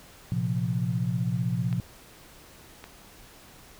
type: chord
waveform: sine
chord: Bb suspended second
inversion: none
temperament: equal with one note detuned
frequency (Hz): 115.2 / 130.81 / 174.61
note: Bb2 / C3 / F3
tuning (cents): -20 / 0 / 0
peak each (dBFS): -29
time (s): 0.32-1.8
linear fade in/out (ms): 0
type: clicks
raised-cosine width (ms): 0.3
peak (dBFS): -25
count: 2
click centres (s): 1.728 / 2.841
effects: pink hiss -51 dBFS RMS until 3.79 s